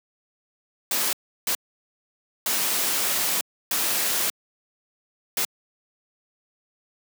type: noise bursts at uneven times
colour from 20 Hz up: white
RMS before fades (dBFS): -24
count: 5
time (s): 0.91-1.13 / 1.47-1.55 / 2.46-3.41 / 3.71-4.3 / 5.37-5.45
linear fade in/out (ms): 2
effects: high-pass 200 Hz 12 dB/octave